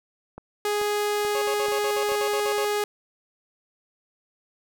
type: click train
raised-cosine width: 1 ms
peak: -24 dBFS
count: 5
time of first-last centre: 0.38-2.119 s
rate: 2.3 Hz
type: tone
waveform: sawtooth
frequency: 415.3 Hz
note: G#4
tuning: in tune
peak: -19 dBFS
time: 0.65-2.84 s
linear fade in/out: 2 ms
type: tone bursts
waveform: 30% pulse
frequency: 550 Hz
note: C#5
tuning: 14 cents flat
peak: -27 dBFS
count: 11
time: 1.35-2.647 s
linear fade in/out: 0 ms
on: 67 ms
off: 56 ms
effects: none